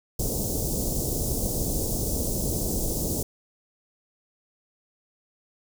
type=band-stop noise; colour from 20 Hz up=pink; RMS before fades=-27 dBFS; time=0.19-3.23 s; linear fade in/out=5 ms; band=570 to 6000 Hz; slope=24 dB/octave; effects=none